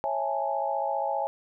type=chord; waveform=sine; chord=A major seventh; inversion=first; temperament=just; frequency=550 / 660 / 825 / 880 Hz; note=C#5 / E5 / G#5 / A5; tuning=-14 / +2 / -12 / 0 cents; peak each=-32 / -32 / -29 / -34 dBFS; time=0.04-1.27 s; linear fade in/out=0 ms; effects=none